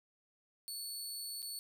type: tone with dropouts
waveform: 20% pulse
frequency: 4435 Hz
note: C#8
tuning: in tune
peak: -35 dBFS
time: 0.68-1.59 s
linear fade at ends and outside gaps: 0 ms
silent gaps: 1.42-1.427 s
effects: none